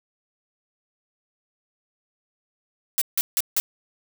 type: noise bursts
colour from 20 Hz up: blue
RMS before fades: -21 dBFS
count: 4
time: 2.98-3.6 s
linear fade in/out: 0 ms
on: 35 ms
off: 160 ms
effects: none